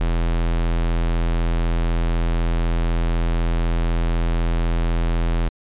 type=tone; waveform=square; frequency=42 Hz; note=E1; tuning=33 cents sharp; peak=-18 dBFS; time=0-5.49 s; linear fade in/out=10 ms; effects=resampled to 8000 Hz